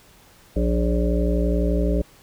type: harmonic tone with a mistuned harmonic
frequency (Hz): 58.9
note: A#1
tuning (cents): +19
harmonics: 1 / 3 / 5 / 7 / 9 / 10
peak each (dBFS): -20 / -25 / -27 / -28 / -30 / -30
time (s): 0.56-2.02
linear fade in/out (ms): 5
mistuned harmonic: 9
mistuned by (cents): +23
effects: pink hiss -52 dBFS RMS until 2.22 s